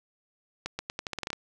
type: accelerating click train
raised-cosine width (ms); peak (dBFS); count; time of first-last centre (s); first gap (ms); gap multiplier
0.2; -15; 11; 0.66-1.33; 130; 0.84
effects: none